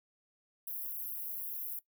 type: high-pass noise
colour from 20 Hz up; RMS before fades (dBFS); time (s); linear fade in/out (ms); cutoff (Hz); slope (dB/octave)
white; -40; 0.67-1.79; 2; 11000; 96
effects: noise-tail reverb RT60 0.1 s tail -18 dB re dry